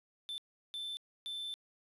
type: tone bursts at uneven times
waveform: triangle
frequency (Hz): 3538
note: A7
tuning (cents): +9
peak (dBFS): -37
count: 3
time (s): 0.29-0.38 / 0.74-0.97 / 1.26-1.54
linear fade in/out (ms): 0
effects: resampled to 32000 Hz + 11-bit